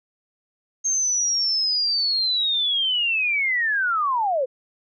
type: linear sweep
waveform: sine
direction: down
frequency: 6430 to 486.2 Hz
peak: -19 dBFS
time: 0.84-4.46 s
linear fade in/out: 20 ms
effects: none